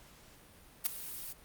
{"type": "noise with ADSR envelope", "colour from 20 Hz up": "blue", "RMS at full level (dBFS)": -28, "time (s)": [0.84, 1.33], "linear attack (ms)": 23, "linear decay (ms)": 8, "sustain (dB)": -15, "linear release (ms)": 8, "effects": ["pink hiss -58 dBFS RMS until 1.44 s", "Opus 48 kbps"]}